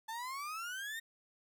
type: exponential sweep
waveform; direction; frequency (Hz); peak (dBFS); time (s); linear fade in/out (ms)
35% pulse; up; 874 to 1864.7; -38; 0.08-1; 10
effects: none